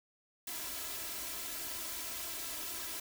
white noise with comb filter, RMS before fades -41 dBFS, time 0.47-3 s, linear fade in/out 5 ms, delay 3 ms, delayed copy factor +0.8, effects none

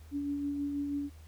sine tone with tremolo, 285.6 Hz, D4, 48 cents flat, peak -30 dBFS, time 0.11-1.1 s, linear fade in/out 50 ms, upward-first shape sine, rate 6.2 Hz, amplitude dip 30%, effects added 78 Hz sine -49 dBFS peak until 1.27 s + pink hiss -62 dBFS RMS until 1.27 s

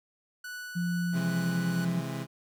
45% pulse tone with tremolo, 1480 Hz, F#6, in tune, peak -37 dBFS, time 0.44-1.85 s, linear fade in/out 5 ms, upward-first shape triangle, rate 2.3 Hz, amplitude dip 25%
sine tone, 174.61 Hz, F3, in tune, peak -27 dBFS, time 0.75-2.01 s, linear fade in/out 20 ms
30% pulse chord, C augmented, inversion none, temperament equal with one note detuned, 132.1 / 164.81 / 207.7 Hz, C3 / E3 / G#3, +17 / 0 / 0 cents, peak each -33 / -35 / -38 dBFS, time 1.12-2.27 s, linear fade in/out 50 ms
effects none

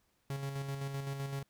45% pulse tone with tremolo, 138.1 Hz, C#3, 6 cents flat, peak -35 dBFS, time 0.3-1.43 s, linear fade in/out 2 ms, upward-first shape square, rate 7.8 Hz, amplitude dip 40%, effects pink hiss -75 dBFS RMS until 1.49 s

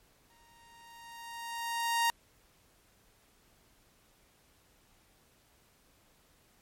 sawtooth tone with exponential growth, 932.3 Hz, A#5, in tune, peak -21 dBFS, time 0.3-2.1 s, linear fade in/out 0 ms, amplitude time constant 390 ms, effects pink hiss -66 dBFS RMS until 6.61 s + MP3 64 kbps

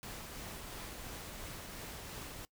pink noise with tremolo, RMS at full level -45 dBFS, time 0.03-2.45 s, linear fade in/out 0 ms, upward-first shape triangle, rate 2.9 Hz, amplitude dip 25%, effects noise-tail reverb RT60 0.1 s tail -22 dB re dry

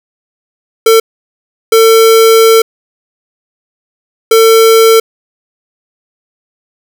square tone bursts at uneven times, 450 Hz, A4, 39 cents sharp, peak -3 dBFS, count 3, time 0.86-1 / 1.72-2.62 / 4.31-5 s, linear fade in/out 5 ms, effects none

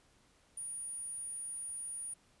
sine tone, 9520 Hz, D9, 22 cents sharp, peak -39 dBFS, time 0.57-2.14 s, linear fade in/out 5 ms, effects pink hiss -68 dBFS RMS until 2.4 s + resampled to 24000 Hz

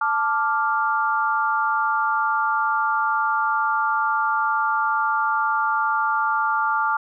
sine chord, D minor, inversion second, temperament equal, 880 / 1174.7 / 1396.9 Hz, A5 / D6 / F6, 0 / 0 / 0 cents, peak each -23 dBFS, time 0.01-6.97 s, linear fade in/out 5 ms, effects none

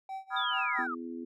triangle tone with tremolo, 770 Hz, G5, 31 cents flat, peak -33 dBFS, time 0.09-0.87 s, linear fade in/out 2 ms, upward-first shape sine, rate 4.5 Hz, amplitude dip 95%
sine chord, F half-diminished seventh, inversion second, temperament equal, 987.8 / 1244.5 / 1396.9 / 1661.2 Hz, Cb6 / Eb6 / F6 / Ab6, 0 / 0 / 0 / 0 cents, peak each -35 / -34 / -35 / -37 dBFS, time 0.3-0.86 s, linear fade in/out 50 ms
sine linear sweep, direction down, 3700 to 1154 Hz, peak -33 dBFS, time 0.36-0.95 s, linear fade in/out 10 ms
harmonic tone, 83.9 Hz, E2, 31 cents sharp, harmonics 3 / 4 / 5, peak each -39 / -41 / -48 dBFS, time 0.78-1.25 s, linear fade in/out 10 ms
effects none

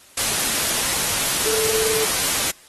sine tone in noise, 440 Hz, A4, in tune, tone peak -23 dBFS, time 1.46-2.05 s, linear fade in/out 5 ms, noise white, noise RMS -21 dBFS, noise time 0.17-2.51 s, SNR -5 dB, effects white hiss -49 dBFS RMS until 2.68 s + AAC 32 kbps

